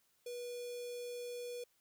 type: tone with notch filter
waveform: square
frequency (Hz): 485.8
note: B4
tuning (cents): -29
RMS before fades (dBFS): -44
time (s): 0.26-1.64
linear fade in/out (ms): 5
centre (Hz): 1400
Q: 0.77
effects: white hiss -75 dBFS RMS until 1.8 s